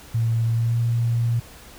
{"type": "tone with pitch glide", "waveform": "sine", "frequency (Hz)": [114.6, 117.41], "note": ["A#2", "A#2"], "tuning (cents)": [-29, 13], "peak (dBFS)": -18, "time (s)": [0.14, 1.4], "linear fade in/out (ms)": 10, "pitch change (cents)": 42, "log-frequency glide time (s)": [0.51, 0.77], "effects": ["added 60 Hz sine -51 dBFS peak until 1.78 s", "pink hiss -45 dBFS RMS until 1.78 s"]}